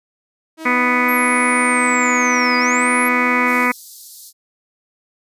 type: tone with pitch glide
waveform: sawtooth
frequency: 320.1 to 331.8 Hz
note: D#4 to E4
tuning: +49 to +11 cents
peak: -25 dBFS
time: 0.57-3.69 s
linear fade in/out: 50 ms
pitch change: +62 cents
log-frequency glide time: 1.99-3.38 s
type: harmonic tone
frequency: 247.7 Hz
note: B3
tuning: 5 cents sharp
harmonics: 1 / 2 / 3 / 4 / 5 / 6 / 7 / 8 / 9 / 10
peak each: -20 / -25 / -32 / -21 / -21 / -27 / -28 / -20 / -20 / -28 dBFS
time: 0.65-3.72 s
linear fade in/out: 10 ms
type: linear two-way sweep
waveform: sine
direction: down then up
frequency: 11680 to 4800 to 11680 Hz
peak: -25 dBFS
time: 1.08-3.09 s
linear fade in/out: 10 ms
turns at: 2.58 s
type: high-pass noise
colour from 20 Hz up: white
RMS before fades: -37 dBFS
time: 3.45-4.33 s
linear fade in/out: 50 ms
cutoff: 4000 Hz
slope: 48 dB/octave
effects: resampled to 32000 Hz